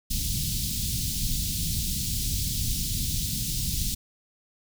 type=band-stop noise; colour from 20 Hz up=pink; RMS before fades=-28 dBFS; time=0.1-3.95 s; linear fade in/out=10 ms; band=200 to 3700 Hz; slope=24 dB/octave; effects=none